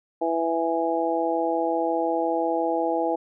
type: harmonic tone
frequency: 165.6 Hz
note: E3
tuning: 8 cents sharp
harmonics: 2 / 3 / 4 / 5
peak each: -27 / -27 / -27 / -27 dBFS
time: 0.21-3.16 s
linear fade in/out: 10 ms
effects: none